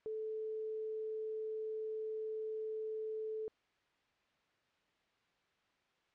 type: tone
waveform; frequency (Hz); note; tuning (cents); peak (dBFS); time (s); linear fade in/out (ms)
sine; 436.4; A4; -14; -38; 0.06-3.48; 0
effects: white hiss -75 dBFS RMS until 6.14 s + low-pass 3000 Hz 12 dB/octave